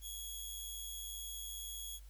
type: tone with amplitude modulation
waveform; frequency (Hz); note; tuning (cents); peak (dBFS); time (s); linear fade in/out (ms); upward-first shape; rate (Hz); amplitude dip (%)
10% pulse; 3339; G#7; +9; -34; 0.01-2; 50; sine; 102; 35
effects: added 50 Hz sine -51 dBFS peak until 2.09 s + white hiss -67 dBFS RMS until 2.09 s